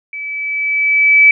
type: tone with level ramp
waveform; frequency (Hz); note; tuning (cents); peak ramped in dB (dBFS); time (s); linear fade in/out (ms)
sine; 2300; D7; -37; -23 to -3; 0.13-1.31; 2
effects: none